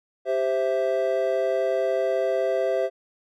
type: chord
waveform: triangle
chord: C major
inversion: second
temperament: equal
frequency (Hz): 392 / 523.3 / 659.3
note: G4 / C5 / E5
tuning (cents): 0 / 0 / 0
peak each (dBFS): -25 / -23 / -23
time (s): 0.25-2.9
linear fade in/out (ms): 50
effects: none